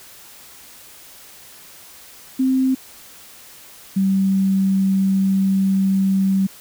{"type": "tone pair in turn", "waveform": "sine", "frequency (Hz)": [261.6, 192.91], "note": ["C4", "G3"], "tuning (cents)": [0, -27], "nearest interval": "perfect fourth", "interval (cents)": 527, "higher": "first", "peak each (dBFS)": -14, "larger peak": "neither", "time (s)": [[2.39, 2.75], [3.96, 6.47]], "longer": "second", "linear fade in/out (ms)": 10, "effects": ["white hiss -43 dBFS RMS until 6.6 s"]}